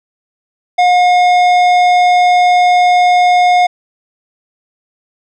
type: tone with tanh clipping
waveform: sine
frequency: 718 Hz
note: F5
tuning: 48 cents sharp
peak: -8 dBFS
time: 0.78-3.67 s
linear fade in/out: 10 ms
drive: 13 dB
effects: none